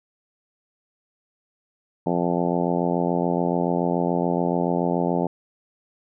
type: harmonic tone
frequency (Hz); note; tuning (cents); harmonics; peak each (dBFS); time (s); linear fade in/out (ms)
87; F2; -6; 2 / 3 / 4 / 5 / 6 / 7 / 8 / 9 / 10; -25 / -27 / -28 / -29 / -30 / -30 / -31 / -32 / -32; 2.06-5.27; 5
effects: none